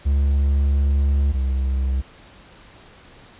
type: tone pair in turn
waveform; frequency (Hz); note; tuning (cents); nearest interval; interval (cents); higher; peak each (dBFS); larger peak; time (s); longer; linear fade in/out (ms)
triangle; 70 / 66.07; C#2 / C2; +18 / +17; minor second; 101; first; -13 / -16; first; 0.05-1.33 / 1.33-2.02; first; 20
effects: pink hiss -47 dBFS RMS until 3.39 s + resampled to 8000 Hz